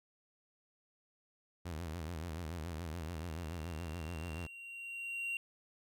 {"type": "tone with vibrato", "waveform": "sawtooth", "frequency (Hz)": 82.41, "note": "E2", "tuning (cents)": 0, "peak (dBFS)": -36, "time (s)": [1.65, 4.47], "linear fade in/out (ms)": 10, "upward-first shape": "sine", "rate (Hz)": 7, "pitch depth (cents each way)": 140}
{"type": "tone with exponential growth", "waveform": "triangle", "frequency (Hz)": 2755, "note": "F7", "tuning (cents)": -24, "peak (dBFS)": -33, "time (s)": [2.93, 5.37], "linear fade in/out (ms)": 1, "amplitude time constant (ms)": 530}
{"effects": []}